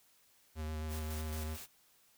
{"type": "tone with vibrato", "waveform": "square", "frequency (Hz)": 77.78, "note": "D#2", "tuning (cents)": 0, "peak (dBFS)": -38, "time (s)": [0.55, 1.58], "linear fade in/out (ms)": 50, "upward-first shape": "square", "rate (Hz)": 7.6, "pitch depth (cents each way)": 14}
{"type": "noise with tremolo", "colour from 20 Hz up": "white", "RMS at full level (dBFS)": -48, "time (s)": [0.88, 1.68], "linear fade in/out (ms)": 50, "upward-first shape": "square", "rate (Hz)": 4.5, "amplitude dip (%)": 50}
{"effects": ["white hiss -68 dBFS RMS until 2.17 s"]}